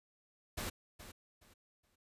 pink noise with echo, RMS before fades -40 dBFS, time 0.57-0.7 s, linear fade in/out 10 ms, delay 420 ms, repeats 3, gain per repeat -12 dB, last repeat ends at 1.96 s, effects resampled to 32000 Hz

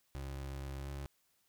30% pulse tone with pitch glide, 68.1 to 69.69 Hz, C#2 to C#2, -30 to +10 cents, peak -38 dBFS, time 0.15-1.06 s, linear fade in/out 0 ms, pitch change +40 cents, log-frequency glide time 0.8-0.86 s, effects white hiss -75 dBFS RMS until 1.48 s

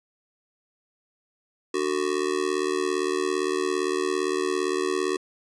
square tone with amplitude modulation, 371.8 Hz, F#4, 8 cents sharp, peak -20 dBFS, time 1.74-5.17 s, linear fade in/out 5 ms, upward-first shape sine, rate 77.6 Hz, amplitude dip 95%, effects resampled to 22050 Hz

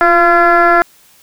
sine tone with frequency modulation, 1028 Hz, C6, 31 cents flat, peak -5 dBFS, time 0.01-0.82 s, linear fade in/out 0 ms, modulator 340 Hz, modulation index 2, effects tanh soft clip ceiling -1 dBFS + white hiss -47 dBFS RMS until 1.22 s

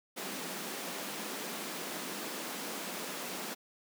pink high-pass noise, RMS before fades -40 dBFS, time 0.16-3.55 s, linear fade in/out 20 ms, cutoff 180 Hz, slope 48 dB/octave, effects none

